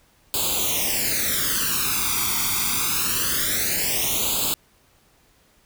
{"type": "noise with flanger", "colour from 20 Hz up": "white", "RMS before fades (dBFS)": -23, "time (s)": [0.34, 4.54], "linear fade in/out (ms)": 0, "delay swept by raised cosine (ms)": [0.26, 0.87], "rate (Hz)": 0.24, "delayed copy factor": 0.95, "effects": ["pink hiss -59 dBFS RMS until 5.65 s"]}